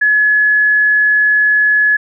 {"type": "tone", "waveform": "sine", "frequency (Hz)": 1700, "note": "G#6", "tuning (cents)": 40, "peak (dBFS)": -8, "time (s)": [0.01, 1.97], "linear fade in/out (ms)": 10, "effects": []}